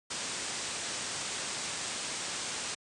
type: low-pass noise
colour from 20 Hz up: white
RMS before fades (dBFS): -37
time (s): 0.1-2.75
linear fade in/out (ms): 10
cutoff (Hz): 9000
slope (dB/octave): 96
effects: high-pass 100 Hz 12 dB/octave